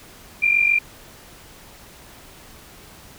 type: tone pair together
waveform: sine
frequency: 2377 / 2424 Hz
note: D7 / D#7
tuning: +20 / -46 cents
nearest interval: unison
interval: 34 cents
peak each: -16 / -20 dBFS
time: 0.42-0.79 s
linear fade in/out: 10 ms
effects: pink hiss -45 dBFS RMS until 3.18 s